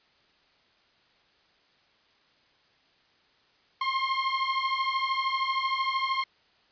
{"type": "beating tone pair", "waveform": "sawtooth", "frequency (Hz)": [1058, 1071], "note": ["C6", "C6"], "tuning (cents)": [19, 40], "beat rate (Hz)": 13, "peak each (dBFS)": -25, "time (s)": [3.81, 6.24], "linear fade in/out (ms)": 5, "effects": ["white hiss -64 dBFS RMS until 6.71 s", "resampled to 11025 Hz"]}